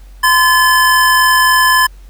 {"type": "tone pair together", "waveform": "square", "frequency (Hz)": [1026, 1724.5], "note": ["C6", "A6"], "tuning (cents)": [-34, -35], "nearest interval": "major sixth", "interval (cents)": 899, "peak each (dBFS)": -11, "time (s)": [0.23, 1.87], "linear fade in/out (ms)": 10, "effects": ["added 46 Hz sine -33 dBFS peak until 2.09 s", "pink hiss -50 dBFS RMS until 2.09 s"]}